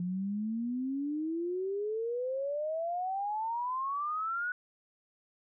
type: exponential sweep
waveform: sine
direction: up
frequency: 174.61 to 1485 Hz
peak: -31 dBFS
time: 0-4.52 s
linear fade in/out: 2 ms
effects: none